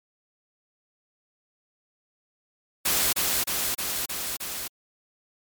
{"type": "noise with echo", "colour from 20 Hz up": "white", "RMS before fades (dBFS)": -23, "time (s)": [2.85, 3.13], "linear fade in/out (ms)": 10, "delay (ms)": 310, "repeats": 5, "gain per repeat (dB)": -2, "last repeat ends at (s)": 4.68, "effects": ["MP3 96 kbps"]}